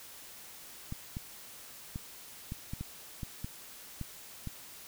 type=clicks; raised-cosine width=5 ms; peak=-25 dBFS; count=10; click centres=0.924 / 1.169 / 1.959 / 2.521 / 2.735 / 2.81 / 3.232 / 3.445 / 4.013 / 4.473 s; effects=white hiss -50 dBFS RMS until 4.87 s